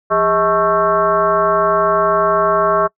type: tone with frequency modulation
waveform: sine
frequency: 870 Hz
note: A5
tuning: 20 cents flat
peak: -11 dBFS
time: 0.1-2.88 s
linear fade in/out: 20 ms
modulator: 232 Hz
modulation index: 2.1
effects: noise-tail reverb RT60 0.1 s tail -25 dB re dry